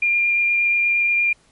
sine tone with vibrato, 2400 Hz, D7, 37 cents sharp, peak -15 dBFS, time 0.02-1.33 s, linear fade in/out 5 ms, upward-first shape sine, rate 8.5 Hz, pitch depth 9 cents each way, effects pink hiss -57 dBFS RMS until 1.51 s + MP3 48 kbps

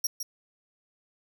sawtooth tone with echo, 5640 Hz, F8, 16 cents sharp, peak -22 dBFS, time 0.04-0.07 s, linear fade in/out 5 ms, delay 160 ms, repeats 1, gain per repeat -7 dB, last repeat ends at 0.23 s, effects none

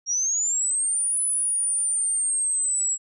sine linear two-way sweep, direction up then down, 5588 to 10030 to 7660 Hz, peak -21 dBFS, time 0.06-2.98 s, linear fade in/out 50 ms, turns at 1.21 s, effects none

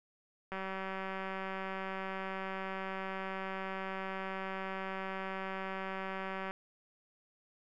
click train, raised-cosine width 0.5 ms, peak -25 dBFS, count 1145, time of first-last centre 0.52-6.51 s, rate 191 Hz, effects none

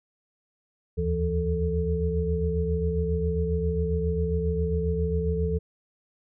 sine tone cluster, 75.6 / 83 / 166.9 / 440.8 Hz, D#2 / E2 / E3 / A4, -49 / +12 / +22 / +3 cents, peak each -27 / -32 / -29 / -28 dBFS, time 0.97-5.59 s, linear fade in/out 20 ms, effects none

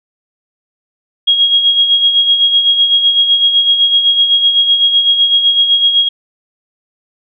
sine tone with tremolo, 3285 Hz, G#7, 20 cents flat, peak -5 dBFS, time 1.27-6.09 s, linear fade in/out 10 ms, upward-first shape sine, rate 7.9 Hz, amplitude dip 55%, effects none

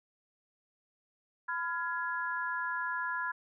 sine chord, F diminished, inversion second, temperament just, 1005.8 / 1396.9 / 1676.3 Hz, Cb6 / F6 / Ab6, +31 / 0 / +16 cents, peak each -36 / -37 / -36 dBFS, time 1.48-3.32 s, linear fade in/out 10 ms, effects none

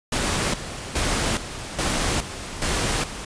pink noise with tremolo, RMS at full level -23 dBFS, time 0.12-3.25 s, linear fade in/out 5 ms, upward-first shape square, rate 1.2 Hz, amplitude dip 70%, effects resampled to 22050 Hz

